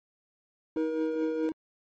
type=tone with tremolo; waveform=triangle; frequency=317 Hz; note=D#4; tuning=32 cents sharp; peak=-24 dBFS; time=0.76-1.52 s; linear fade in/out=2 ms; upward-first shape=triangle; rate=4.7 Hz; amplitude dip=70%
type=tone; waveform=triangle; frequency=476 Hz; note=A#4; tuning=36 cents sharp; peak=-28 dBFS; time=0.77-1.49 s; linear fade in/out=0 ms
effects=MP3 32 kbps